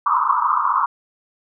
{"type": "band-pass noise", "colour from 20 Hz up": "pink", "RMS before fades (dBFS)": -18, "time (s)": [0.06, 0.86], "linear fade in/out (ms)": 5, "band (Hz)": [940, 1300], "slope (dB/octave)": 96, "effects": []}